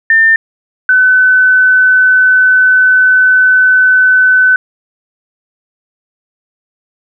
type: tone pair in turn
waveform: sine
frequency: 1800 / 1510.2 Hz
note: A6 / F#6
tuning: +39 / +35 cents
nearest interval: minor third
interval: 304 cents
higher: first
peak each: -4 dBFS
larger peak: neither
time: 0.1-0.36 / 0.89-4.56 s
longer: second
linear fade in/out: 2 ms
effects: none